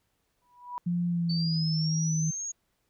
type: tone with exponential growth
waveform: sine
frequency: 979 Hz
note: B5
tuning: 15 cents flat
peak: -30 dBFS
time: 0.42-0.78 s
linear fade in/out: 0 ms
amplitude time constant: 77 ms
type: tone with pitch glide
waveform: sine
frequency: 174.4 to 158.09 Hz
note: F3 to D#3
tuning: -2 to +28 cents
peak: -25 dBFS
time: 0.86-2.31 s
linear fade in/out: 10 ms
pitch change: -170 cents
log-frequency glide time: 1.07-1.72 s
type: linear sweep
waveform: sine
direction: up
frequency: 4490 to 6680 Hz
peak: -32 dBFS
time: 1.29-2.52 s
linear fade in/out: 10 ms
effects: pink hiss -75 dBFS RMS until 2.89 s